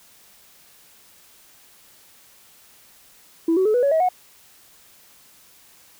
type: tone with pitch steps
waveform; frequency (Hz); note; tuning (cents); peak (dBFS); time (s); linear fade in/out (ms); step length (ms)
sine; 329.6 / 376.4 / 429.9 / 491 / 560.8 / 640.4 / 731.4; E4 / F#4 / A4 / B4 / C#5 / D#5 / F#5; 0 / +30 / -40 / -10 / +20 / +50 / -20; -14; 3.48-4.089; 5; 87
effects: tanh soft clip ceiling -12 dBFS + white hiss -52 dBFS RMS until 5.99 s